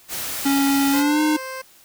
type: noise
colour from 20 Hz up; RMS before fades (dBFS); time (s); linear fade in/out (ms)
white; -28; 0.08-1.04; 50
type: tone with pitch glide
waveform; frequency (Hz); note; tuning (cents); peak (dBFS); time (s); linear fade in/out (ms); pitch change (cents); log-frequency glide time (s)
square; 277.2 to 305.8; C#4 to D#4; 0 to -30; -17; 0.45-1.37; 10; +170; 0.91-1.21
type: tone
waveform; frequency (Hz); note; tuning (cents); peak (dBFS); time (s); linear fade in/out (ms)
15% pulse; 523.3; C5; 0; -23; 0.93-1.62; 10
effects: white hiss -51 dBFS RMS until 1.84 s